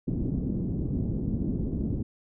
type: low-pass noise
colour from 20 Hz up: white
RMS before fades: -29 dBFS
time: 0.07-2.03 s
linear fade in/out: 10 ms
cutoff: 280 Hz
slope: 24 dB/octave
effects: none